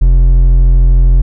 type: tone with hard clipping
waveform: triangle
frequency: 43.45 Hz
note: F1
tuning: 8 cents flat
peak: -5 dBFS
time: 0.01-1.22 s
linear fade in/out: 10 ms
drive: 9 dB
effects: none